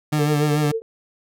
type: tone with vibrato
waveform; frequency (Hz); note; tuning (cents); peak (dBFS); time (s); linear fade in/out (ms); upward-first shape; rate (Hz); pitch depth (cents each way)
30% pulse; 148.6; D3; +21; -15; 0.12-0.72; 10; sine; 6.8; 38
type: tone with tremolo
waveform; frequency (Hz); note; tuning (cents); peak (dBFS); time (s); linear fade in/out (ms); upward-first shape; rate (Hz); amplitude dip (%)
sine; 450; A4; +39; -19; 0.19-0.82; 0; triangle; 9.3; 100
effects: none